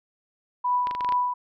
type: tone with tremolo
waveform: sine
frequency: 987.8 Hz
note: B5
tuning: in tune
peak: -19 dBFS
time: 0.64-1.34 s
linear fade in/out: 10 ms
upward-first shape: triangle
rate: 2.4 Hz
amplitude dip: 70%
type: clicks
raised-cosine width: 0.3 ms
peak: -18 dBFS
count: 7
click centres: 0.871 / 0.911 / 0.95 / 1.008 / 1.047 / 1.09 / 1.123 s
effects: none